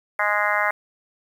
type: harmonic tone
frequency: 207.7 Hz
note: G#3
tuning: in tune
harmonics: 3 / 4 / 5 / 6 / 7 / 8 / 9 / 10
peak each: -27 / -27 / -27 / -27 / -27 / -27 / -27 / -27 dBFS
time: 0.19-0.71 s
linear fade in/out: 5 ms
effects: 8-bit